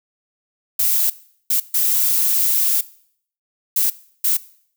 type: noise bursts at uneven times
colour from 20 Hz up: violet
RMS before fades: -17 dBFS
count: 5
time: 0.79-1.1 / 1.5-1.6 / 1.74-2.81 / 3.76-3.9 / 4.24-4.37 s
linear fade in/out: 5 ms
effects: noise-tail reverb RT60 0.6 s tail -19 dB re dry